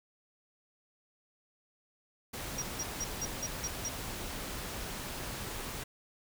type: noise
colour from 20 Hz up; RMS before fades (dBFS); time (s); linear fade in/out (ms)
pink; -40; 2.33-5.84; 10
type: tone bursts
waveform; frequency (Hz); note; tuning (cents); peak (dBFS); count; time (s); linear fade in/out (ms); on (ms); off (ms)
sine; 5710; F8; +37; -33; 7; 2.58-3.887; 5; 41; 170
effects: none